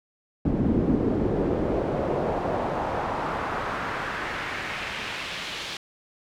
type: noise with band-pass filter sweep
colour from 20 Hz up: brown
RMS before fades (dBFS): -27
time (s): 0.45-5.77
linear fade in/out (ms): 2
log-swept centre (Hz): 240 to 3700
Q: 1.5
effects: none